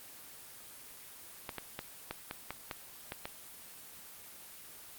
clicks, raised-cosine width 0.3 ms, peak -21 dBFS, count 9, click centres 1.492 / 1.583 / 1.791 / 2.11 / 2.311 / 2.506 / 2.712 / 3.121 / 3.255 s, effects white hiss -51 dBFS RMS until 4.98 s + Opus 24 kbps

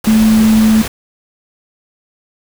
sine tone in noise, 219.3 Hz, A3, 6 cents flat, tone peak -6 dBFS, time 0.07-0.82 s, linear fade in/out 5 ms, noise pink, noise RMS -21 dBFS, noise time 0.04-0.88 s, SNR +12 dB, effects none

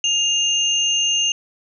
sine tone pair together, 2817 / 6324 Hz, F7 / G8, +14 / +14 cents, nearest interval octave + major second, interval 1400 cents, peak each -17 / -22 dBFS, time 0.04-1.32 s, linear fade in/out 2 ms, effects none

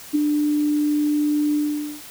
sine tone with ADSR envelope, 296.9 Hz, D4, 19 cents sharp, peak -13 dBFS, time 0.13-2.02 s, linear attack 24 ms, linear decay 9 ms, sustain -4 dB, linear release 470 ms, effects white hiss -40 dBFS RMS until 2.1 s

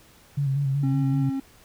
sine tone with vibrato, 138.59 Hz, C#3, in tune, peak -21 dBFS, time 0.37-1.3 s, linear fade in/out 10 ms, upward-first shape square, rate 5.3 Hz, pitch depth 42 cents each way
triangle tone, 270 Hz, C#4, 45 cents flat, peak -23 dBFS, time 0.83-1.4 s, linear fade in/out 5 ms
effects pink hiss -54 dBFS RMS until 1.64 s

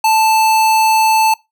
square tone, 880 Hz, A5, in tune, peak -10 dBFS, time 0.04-1.34 s, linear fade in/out 5 ms, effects noise-tail reverb RT60 0.2 s tail -22 dB re dry

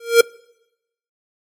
square tone with exponential growth, 466.2 Hz, A#4, in tune, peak -4 dBFS, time 0-0.21 s, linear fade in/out 5 ms, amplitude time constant 45 ms, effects noise-tail reverb RT60 0.9 s tail -26 dB re dry + AAC 64 kbps

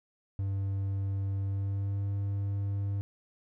triangle tone with pitch glide, 97.9 to 99.73 Hz, G2 to G2, -2 to +30 cents, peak -27 dBFS, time 0.39-3.01 s, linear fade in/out 0 ms, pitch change +32 cents, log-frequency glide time 1.43-2.04 s, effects none

